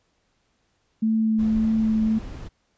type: tone with vibrato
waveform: sine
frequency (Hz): 220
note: A3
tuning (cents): 0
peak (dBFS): -18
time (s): 1.02-2.19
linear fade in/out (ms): 10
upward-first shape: sine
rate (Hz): 1.8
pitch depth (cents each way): 11
type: noise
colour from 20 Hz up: brown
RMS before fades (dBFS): -35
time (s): 1.38-2.49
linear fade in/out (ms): 20
effects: pink hiss -69 dBFS RMS until 2.77 s + resampled to 16000 Hz